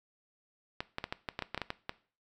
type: clicks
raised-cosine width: 0.3 ms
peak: -18 dBFS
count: 12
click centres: 0.805 / 0.984 / 1.041 / 1.125 / 1.288 / 1.391 / 1.423 / 1.546 / 1.577 / 1.617 / 1.704 / 1.894 s
effects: noise-tail reverb RT60 0.4 s tail -18 dB re dry